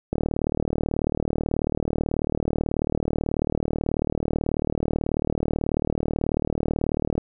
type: click train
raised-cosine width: 2 ms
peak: -10 dBFS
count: 271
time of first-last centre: 0.13-7.18 s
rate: 38.3 Hz
effects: none